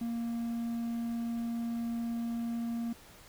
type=tone with quantisation; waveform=triangle; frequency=233.1 Hz; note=A#3; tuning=in tune; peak=-30 dBFS; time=0.01-2.93 s; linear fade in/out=5 ms; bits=10; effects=pink hiss -55 dBFS RMS until 3.28 s